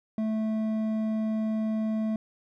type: tone with hard clipping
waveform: triangle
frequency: 218.6 Hz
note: A3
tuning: 11 cents flat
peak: -27 dBFS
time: 0.18-2.16 s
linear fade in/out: 2 ms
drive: 10 dB
effects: none